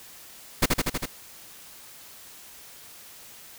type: noise with echo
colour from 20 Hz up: pink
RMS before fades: -18 dBFS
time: 0.62-0.66 s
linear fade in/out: 10 ms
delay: 80 ms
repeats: 5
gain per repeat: -2 dB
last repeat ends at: 1.06 s
effects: white hiss -47 dBFS RMS until 3.58 s